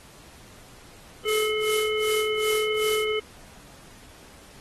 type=harmonic tone; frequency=430 Hz; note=A4; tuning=40 cents flat; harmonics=1 / 3 / 5 / 7; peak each=-24 / -35 / -31 / -32 dBFS; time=1.25-3.2 s; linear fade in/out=10 ms
type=noise with tremolo; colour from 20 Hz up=blue; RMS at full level=-29 dBFS; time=1.27-3.06 s; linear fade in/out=20 ms; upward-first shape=sine; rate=2.6 Hz; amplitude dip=100%
effects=pink hiss -50 dBFS RMS until 4.6 s + AAC 32 kbps